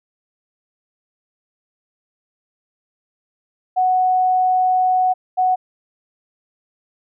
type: tone pair in turn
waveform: sine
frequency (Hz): 740 / 740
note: F#5 / F#5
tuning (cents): 0 / 0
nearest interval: unison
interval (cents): 0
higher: neither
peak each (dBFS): -13 / -13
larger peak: neither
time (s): 3.76-5.14 / 5.37-5.56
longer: first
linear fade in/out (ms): 20
effects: none